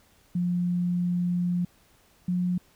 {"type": "tone pair in turn", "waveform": "sine", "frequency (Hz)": [176.7, 179.17], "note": ["F3", "F3"], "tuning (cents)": [21, 45], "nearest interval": "unison", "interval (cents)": 24, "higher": "second", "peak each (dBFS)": -23, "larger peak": "neither", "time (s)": [[0.35, 1.65], [2.28, 2.58]], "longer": "first", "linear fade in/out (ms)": 5, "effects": ["pink hiss -61 dBFS RMS until 2.75 s"]}